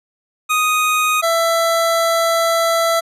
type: tone pair in turn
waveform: 25% pulse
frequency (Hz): 1245 / 665.4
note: D#6 / E5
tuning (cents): +1 / +16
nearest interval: major seventh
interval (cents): 1085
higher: first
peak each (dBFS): -10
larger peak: neither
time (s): 0.49-1.22 / 1.22-3.01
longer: second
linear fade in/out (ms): 20
effects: resampled to 32000 Hz